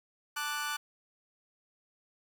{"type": "chord", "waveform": "sawtooth", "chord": "D major", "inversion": "second", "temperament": "equal", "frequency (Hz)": [880, 1174.7, 1480], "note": ["A5", "D6", "F#6"], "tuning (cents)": [0, 0, 0], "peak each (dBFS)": [-37, -34, -32], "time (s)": [0.36, 0.77], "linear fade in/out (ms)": 10, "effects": ["9-bit"]}